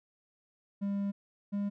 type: tone pair in turn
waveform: triangle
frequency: 200 / 202.2 Hz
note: G3 / G#3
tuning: +35 / -46 cents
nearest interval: unison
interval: 19 cents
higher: second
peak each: -28 dBFS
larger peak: neither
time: 0.81-1.12 / 1.52-1.7 s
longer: first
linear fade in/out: 20 ms
effects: none